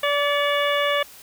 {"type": "harmonic tone with a mistuned harmonic", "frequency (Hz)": 577, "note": "D5", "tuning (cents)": -31, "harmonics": [1, 2, 3, 4, 5, 6], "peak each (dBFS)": [-22, -25, -27, -28, -29, -30], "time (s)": [0.03, 1.03], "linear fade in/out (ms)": 5, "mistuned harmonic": 4, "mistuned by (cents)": -42, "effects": ["white hiss -45 dBFS RMS until 1.22 s"]}